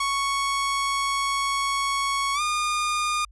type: tone with pitch glide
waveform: sawtooth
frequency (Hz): 1108.7 to 1216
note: C#6 to D#6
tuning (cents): 0 to -40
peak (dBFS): -19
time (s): 0-3.25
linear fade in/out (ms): 5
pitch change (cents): +160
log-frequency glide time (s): 2.34-2.41
effects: added 50 Hz sine -48 dBFS peak until 3.31 s + resampled to 24000 Hz